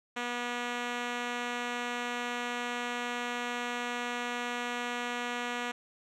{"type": "tone with low-pass filter", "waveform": "5% pulse", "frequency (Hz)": 242.3, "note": "B3", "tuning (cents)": -33, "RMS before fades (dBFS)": -35, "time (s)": [0.16, 5.72], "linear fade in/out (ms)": 10, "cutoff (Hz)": 5900, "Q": 0.57, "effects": []}